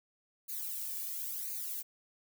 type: noise with flanger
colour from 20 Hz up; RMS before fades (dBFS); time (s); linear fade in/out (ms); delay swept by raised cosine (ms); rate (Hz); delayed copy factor
violet; -39; 0.48-1.83; 20; 0.45 to 1.75; 0.97; +0.85
effects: none